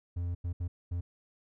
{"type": "tone bursts at uneven times", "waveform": "triangle", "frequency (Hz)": 87.31, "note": "F2", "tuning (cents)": 0, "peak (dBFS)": -29, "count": 4, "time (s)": [[0.16, 0.35], [0.44, 0.53], [0.6, 0.68], [0.91, 1.01]], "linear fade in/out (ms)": 10, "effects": []}